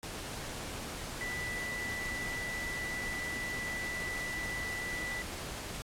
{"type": "tone in noise", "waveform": "sine", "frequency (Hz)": 1975.5, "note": "B6", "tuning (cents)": 0, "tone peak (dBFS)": -36, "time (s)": [1.21, 5.22], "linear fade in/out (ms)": 0, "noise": "pink", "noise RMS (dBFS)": -41, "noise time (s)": [0.03, 5.82], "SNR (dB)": 2, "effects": ["low-pass 11000 Hz 12 dB/octave", "AAC 64 kbps"]}